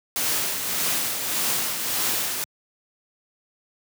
white noise with tremolo, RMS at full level -23 dBFS, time 0.16-2.44 s, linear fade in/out 0 ms, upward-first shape triangle, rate 1.7 Hz, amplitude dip 50%, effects high-pass 100 Hz 12 dB/octave

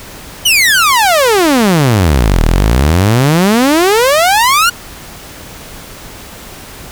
sawtooth exponential two-way sweep, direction down then up, 3070 to 36.88 to 1467 Hz, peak -3 dBFS, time 0.45-4.7 s, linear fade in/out 10 ms, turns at 2.43 s, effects pink hiss -31 dBFS RMS until 6.91 s

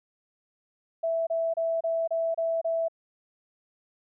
sine tone bursts, 659.3 Hz, E5, in tune, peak -24 dBFS, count 7, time 1.03-2.884 s, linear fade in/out 10 ms, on 240 ms, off 29 ms, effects none

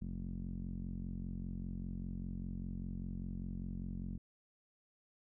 sawtooth tone with low-pass filter, 45.03 Hz, F#1, 46 cents flat, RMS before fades -42 dBFS, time 0.01-4.18 s, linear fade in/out 10 ms, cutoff 210 Hz, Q 4.6, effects none

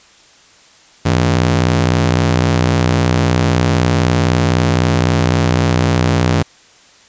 sawtooth ring-modulated tone, 123.47 Hz, B2, in tune, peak -4 dBFS, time 1.05-6.43 s, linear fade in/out 10 ms, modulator 31.9 Hz, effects white hiss -46 dBFS RMS until 7.08 s + resampled to 16000 Hz

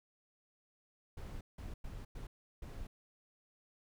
brown noise bursts at uneven times, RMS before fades -45 dBFS, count 5, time 1.17-1.41 / 1.58-1.74 / 1.84-2.05 / 2.15-2.27 / 2.62-2.87 s, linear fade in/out 5 ms, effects none

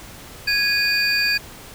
triangle tone cluster, 1658 / 2467 / 4632 Hz, G#6 / D#7 / D8, -3 / -15 / -25 cents, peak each -20 dBFS, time 0.47-1.38 s, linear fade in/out 10 ms, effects pink hiss -40 dBFS RMS until 1.74 s

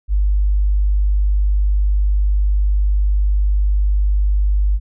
sine tone, 50 Hz, G1, 35 cents sharp, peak -12 dBFS, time 0.08-4.8 s, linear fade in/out 50 ms, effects none

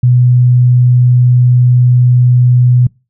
sine tone, 123.9 Hz, B2, 6 cents sharp, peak -4 dBFS, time 0.03-2.87 s, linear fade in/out 5 ms, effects noise-tail reverb RT60 0.3 s tail -26 dB re dry

